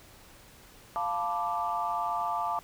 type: chord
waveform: sine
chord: B half-diminished seventh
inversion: second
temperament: equal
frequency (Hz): 698.5 / 880 / 987.8 / 1174.7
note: F5 / A5 / B5 / D6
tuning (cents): 0 / 0 / 0 / 0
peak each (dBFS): -33 / -32 / -37 / -32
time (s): 0.96-2.59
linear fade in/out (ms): 0
effects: tanh soft clip ceiling -18 dBFS + pink hiss -54 dBFS RMS until 2.63 s